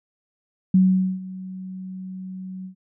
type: tone with ADSR envelope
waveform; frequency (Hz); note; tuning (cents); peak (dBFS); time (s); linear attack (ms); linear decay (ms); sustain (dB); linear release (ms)
sine; 186.9; F#3; +18; -11; 0.74-2.75; 5; 450; -20; 100
effects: none